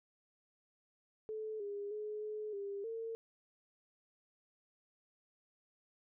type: tone with pitch steps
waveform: sine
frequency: 434.3 / 406.1 / 423.7 / 426.4 / 400.2 / 453.5 Hz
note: A4 / G#4 / G#4 / G#4 / G4 / A#4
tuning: -23 / -39 / +35 / +46 / +36 / -48 cents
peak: -39 dBFS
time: 1.29-3.15 s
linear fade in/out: 0 ms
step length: 310 ms
effects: none